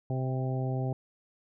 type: harmonic tone with a mistuned harmonic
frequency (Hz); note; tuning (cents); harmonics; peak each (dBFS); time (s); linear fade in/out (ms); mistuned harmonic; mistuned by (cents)
130; C3; -11; 1 / 2 / 3 / 4 / 5 / 6; -29 / -38 / -39 / -42 / -41 / -42; 0.1-0.93; 2; 6; +17
effects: none